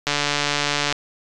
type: click train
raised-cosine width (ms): 0.2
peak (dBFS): -3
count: 125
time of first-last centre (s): 0.07-0.925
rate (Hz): 145
effects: resampled to 24000 Hz